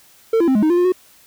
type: tone with pitch steps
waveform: triangle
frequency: 450.8 / 338.6 / 263.5 / 209.9 / 311.1 / 349.3 / 355.1 / 367 Hz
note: A4 / E4 / C4 / G#3 / D#4 / F4 / F4 / F#4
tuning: +42 / +46 / +12 / +19 / 0 / 0 / +29 / -14 cents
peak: -10 dBFS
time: 0.33-0.922 s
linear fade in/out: 5 ms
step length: 74 ms
effects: white hiss -50 dBFS RMS until 1.26 s